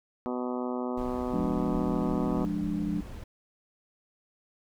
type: harmonic tone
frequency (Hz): 124.6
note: B2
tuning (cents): +16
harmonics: 2 / 3 / 4 / 5 / 6 / 7 / 8 / 9 / 10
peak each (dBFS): -32 / -36 / -38 / -40 / -42 / -43 / -44 / -45 / -46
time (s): 0.26-2.45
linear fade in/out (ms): 0
type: noise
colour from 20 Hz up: brown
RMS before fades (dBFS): -40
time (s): 0.97-3.24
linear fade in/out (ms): 5
type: chord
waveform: sine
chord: D diminished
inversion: first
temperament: equal with one note detuned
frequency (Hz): 174.61 / 207.7 / 295.9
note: F3 / Ab3 / D4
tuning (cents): 0 / 0 / +13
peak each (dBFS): -32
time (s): 1.33-3.01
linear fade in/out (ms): 5
effects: none